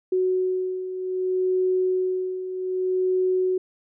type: beating tone pair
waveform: sine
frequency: 370 / 370.64 Hz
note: F#4 / F#4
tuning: 0 / +3 cents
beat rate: 0.64 Hz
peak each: -28 / -22 dBFS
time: 0.12-3.58 s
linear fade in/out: 5 ms
effects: none